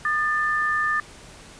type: tone pair together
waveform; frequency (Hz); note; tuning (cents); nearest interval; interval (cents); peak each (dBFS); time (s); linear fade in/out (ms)
sine; 1219 / 1771; D#6 / A6; -36 / +11; tritone; 647; -24 / -22; 0.05-1; 2
effects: pink hiss -45 dBFS RMS until 1.59 s + resampled to 22050 Hz